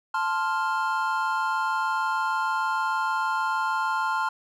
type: chord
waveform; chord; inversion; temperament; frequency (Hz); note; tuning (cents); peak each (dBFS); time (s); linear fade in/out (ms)
triangle; F major; first; equal; 880 / 1046.5 / 1396.9; A5 / C6 / F6; 0 / 0 / 0; -26; 0.14-4.29; 5
effects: none